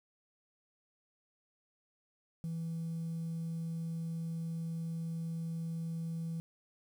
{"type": "tone", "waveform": "sine", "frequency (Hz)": 164.81, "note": "E3", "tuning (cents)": 0, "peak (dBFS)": -34, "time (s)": [2.44, 6.4], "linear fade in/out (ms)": 0, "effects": ["tanh soft clip ceiling -32 dBFS", "10-bit"]}